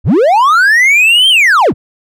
triangle linear two-way sweep, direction up then down, 40.99 to 3198 to 40.99 Hz, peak -3 dBFS, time 0.04-1.74 s, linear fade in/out 50 ms, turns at 1.29 s, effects none

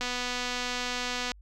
click train, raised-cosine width 0.2 ms, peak -15 dBFS, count 324, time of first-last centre 0.01-1.318 s, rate 247 Hz, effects added 50 Hz sine -49 dBFS peak until 1.41 s

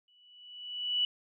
sine tone with exponential growth, 2955 Hz, F#7, 3 cents flat, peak -24 dBFS, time 0.08-1.05 s, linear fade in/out 2 ms, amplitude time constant 210 ms, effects none

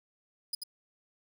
sawtooth tone with echo, 4978 Hz, D#8, in tune, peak -28 dBFS, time 0.53-0.55 s, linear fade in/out 5 ms, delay 86 ms, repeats 1, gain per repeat -5 dB, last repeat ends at 0.636 s, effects none

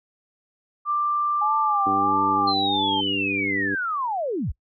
sine tone, 1182 Hz, D6, 11 cents sharp, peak -20 dBFS, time 0.85-2.54 s, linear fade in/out 50 ms
sine tone with vibrato, 828 Hz, G#5, 5 cents flat, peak -23 dBFS, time 1.41-3.01 s, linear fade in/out 10 ms, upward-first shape sine, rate 1.5 Hz, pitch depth 110 cents each way
harmonic tone, 98 Hz, G2, in tune, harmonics 1 / 2 / 3 / 4 / 5, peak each -39 / -34 / -27 / -33 / -39 dBFS, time 1.86-3.75 s, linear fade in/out 5 ms
sine linear sweep, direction down, 4186 to 35.43 Hz, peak -23 dBFS, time 2.47-4.52 s, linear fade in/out 10 ms
effects noise-tail reverb RT60 0.1 s tail -24 dB re dry

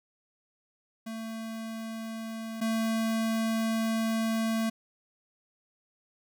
square tone pair in turn, 224 / 224 Hz, A3 / A3, +31 / +31 cents, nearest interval unison, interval 0 cents, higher neither, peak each -36 / -27 dBFS, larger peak second, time 1.06-2.61 / 2.61-4.7 s, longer second, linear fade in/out 10 ms, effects none

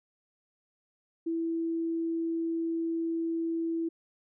sine tone, 330.3 Hz, E4, 4 cents sharp, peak -28 dBFS, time 1.26-3.89 s, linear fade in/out 10 ms, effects none

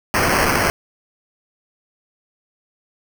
white noise with sample-and-hold, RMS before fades -17 dBFS, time 0.14-0.7 s, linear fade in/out 0 ms, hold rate 3675 Hz, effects none

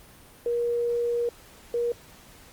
sine tone pair in turn, 475.1 / 475.1 Hz, A#4 / A#4, +33 / +33 cents, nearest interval unison, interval 0 cents, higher neither, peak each -23 dBFS, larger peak neither, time 0.46-1.29 / 1.74-1.92 s, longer first, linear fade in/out 2 ms, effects pink hiss -51 dBFS RMS until 2.52 s + Opus 32 kbps

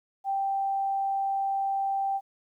sine tone, 784 Hz, G5, in tune, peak -25 dBFS, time 0.24-2.21 s, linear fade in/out 50 ms, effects 11-bit

